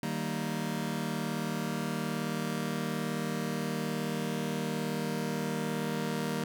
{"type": "chord", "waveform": "sawtooth", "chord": "Eb major", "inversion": "none", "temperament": "just", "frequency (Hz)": [155.56, 194.45, 233.3], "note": ["Eb3", "G3", "Bb3"], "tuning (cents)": [0, -14, 2], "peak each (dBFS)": [-32, -32, -31], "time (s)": [0.03, 6.44], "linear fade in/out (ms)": 2, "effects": []}